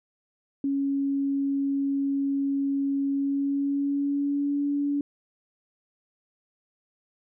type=tone with pitch glide; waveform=sine; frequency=277.2 to 285.8 Hz; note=C#4 to D4; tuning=0 to -47 cents; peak=-23 dBFS; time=0.64-5.01 s; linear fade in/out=2 ms; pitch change=+53 cents; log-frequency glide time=3.1-4.64 s; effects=none